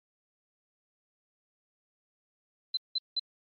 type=tone bursts; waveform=sine; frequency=4055 Hz; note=B7; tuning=45 cents sharp; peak=-26 dBFS; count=3; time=2.74-3.196 s; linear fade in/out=5 ms; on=32 ms; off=180 ms; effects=MP3 32 kbps